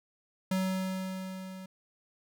square tone with level ramp, 188.1 Hz, F#3, 29 cents sharp, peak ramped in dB -27 to -43 dBFS, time 0.51-1.66 s, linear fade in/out 5 ms, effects none

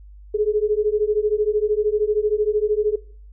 sine beating tone pair, 415.9 / 428.9 Hz, G#4 / A4, +2 / -44 cents, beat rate 13 Hz, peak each -20 dBFS, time 0.34-2.96 s, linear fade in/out 10 ms, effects noise-tail reverb RT60 0.5 s tail -20 dB re dry + added 50 Hz sine -40 dBFS peak until 3.32 s

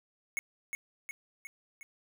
square tone with echo, 2198 Hz, C#7, 15 cents flat, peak -31 dBFS, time 0.37-0.39 s, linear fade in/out 0 ms, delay 360 ms, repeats 4, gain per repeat -4 dB, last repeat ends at 1.83 s, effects none

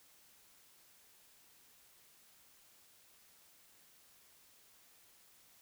silence, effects white hiss -65 dBFS RMS until 5.61 s

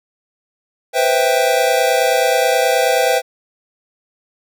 square chord, C major seventh, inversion third, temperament equal, 493.9 / 523.3 / 659.3 / 784 Hz, B4 / C5 / E5 / G5, 0 / 0 / 0 / 0 cents, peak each -19 dBFS, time 0.93-3.22 s, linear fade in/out 50 ms, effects none

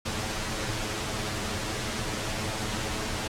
pink noise with comb filter, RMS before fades -31 dBFS, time 0.05-3.28 s, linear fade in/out 10 ms, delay 9.3 ms, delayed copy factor +0.7, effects low-pass 8000 Hz 12 dB/octave

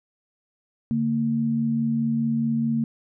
sine tone pair together, 144.26 / 229 Hz, D3 / A#3, -31 / -31 cents, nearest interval minor sixth, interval 800 cents, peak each -28 / -21 dBFS, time 0.91-2.84 s, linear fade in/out 0 ms, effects none

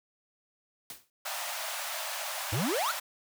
white noise with exponential decay, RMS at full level -39 dBFS, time 0.9-1.1 s, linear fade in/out 1 ms, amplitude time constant 42 ms
pink high-pass noise, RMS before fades -36 dBFS, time 1.25-3 s, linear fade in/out 10 ms, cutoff 580 Hz, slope 96 dB/octave
square exponential sweep, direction up, 92.5 to 1571 Hz, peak -29 dBFS, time 2.52-2.92 s, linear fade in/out 10 ms
effects none

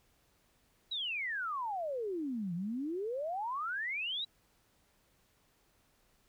sine exponential two-way sweep, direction down then up, 3969 to 165.6 to 3969 Hz, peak -34 dBFS, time 0.91-4.25 s, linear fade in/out 10 ms, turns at 2.54 s, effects pink hiss -71 dBFS RMS until 6.28 s

